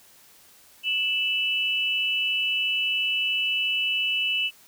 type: tone pair together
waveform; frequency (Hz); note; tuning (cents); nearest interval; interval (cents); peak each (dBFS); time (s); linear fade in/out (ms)
sine; 2637 / 2960; E7 / F#7; 0 / 0; major second; 200; -25; 0.83-4.51; 50
effects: white hiss -54 dBFS RMS until 4.67 s